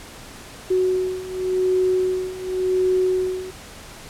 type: beating tone pair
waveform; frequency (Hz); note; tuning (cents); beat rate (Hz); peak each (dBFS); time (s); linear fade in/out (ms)
sine; 370 / 370.9; F#4 / F#4; 0 / +4; 0.9; -23 / -20; 0.7-3.51; 10
effects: pink hiss -40 dBFS RMS until 4.09 s + low-pass 11000 Hz 12 dB/octave